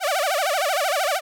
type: tone with vibrato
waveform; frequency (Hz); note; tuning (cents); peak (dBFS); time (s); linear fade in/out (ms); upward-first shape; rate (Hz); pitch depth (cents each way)
sawtooth; 664; E5; +12; -16; 0-1.21; 50; sine; 13; 280
effects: none